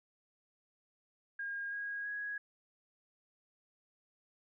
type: tone with pitch steps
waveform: sine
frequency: 1620 / 1640.7 / 1661.7 Hz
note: G#6 / G#6 / G#6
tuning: -43 / -22 / +1 cents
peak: -37 dBFS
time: 1.39-2.38 s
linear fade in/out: 5 ms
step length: 330 ms
effects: none